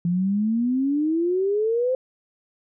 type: exponential sweep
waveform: sine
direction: up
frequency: 170 to 523.3 Hz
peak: -19 dBFS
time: 0.05-1.95 s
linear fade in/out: 2 ms
effects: none